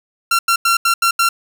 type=tone bursts at uneven times; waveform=sawtooth; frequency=1366 Hz; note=F6; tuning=39 cents flat; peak=-8 dBFS; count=6; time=0.31-0.39 / 0.48-0.56 / 0.65-0.77 / 0.85-0.94 / 1.02-1.11 / 1.19-1.29 s; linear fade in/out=5 ms; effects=none